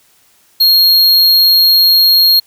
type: tone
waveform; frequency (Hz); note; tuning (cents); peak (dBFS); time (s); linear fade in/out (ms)
square; 4259; C8; +30; -6; 0.6-2.4; 10
effects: white hiss -51 dBFS RMS until 2.46 s